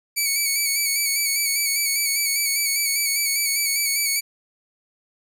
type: tone with vibrato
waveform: 10% pulse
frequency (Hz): 2261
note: C#7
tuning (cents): +34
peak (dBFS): -11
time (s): 0.16-4.21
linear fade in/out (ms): 20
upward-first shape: square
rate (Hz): 5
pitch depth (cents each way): 34
effects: none